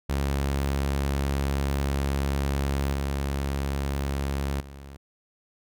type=tone with level steps; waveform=sawtooth; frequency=69.3 Hz; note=C#2; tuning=in tune; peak=-20 / -22 / -37 dBFS; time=0.09-4.97 s; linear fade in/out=10 ms; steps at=2.93 / 4.6 s; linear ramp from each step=5 ms; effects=none